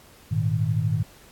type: chord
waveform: sine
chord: Ab suspended second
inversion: none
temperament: equal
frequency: 103.83 / 116.54 / 155.56 Hz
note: Ab2 / Bb2 / Eb3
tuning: 0 / 0 / 0 cents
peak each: -25 dBFS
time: 0.31-1.03 s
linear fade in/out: 10 ms
effects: pink hiss -52 dBFS RMS until 1.31 s + AAC 64 kbps